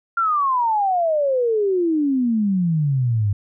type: exponential sweep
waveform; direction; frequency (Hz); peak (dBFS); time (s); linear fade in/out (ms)
sine; down; 1396.9 to 98; -16; 0.17-3.33; 5
effects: none